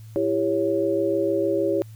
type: chord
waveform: sine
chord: C# diminished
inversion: first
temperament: just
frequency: 332.6 / 399.1 / 554.4 Hz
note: E4 / G4 / C#5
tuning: +16 / +31 / 0 cents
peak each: -24 dBFS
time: 0.16-1.82 s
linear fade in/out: 0 ms
effects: added 110 Hz sine -39 dBFS peak until 1.95 s + white hiss -57 dBFS RMS until 1.95 s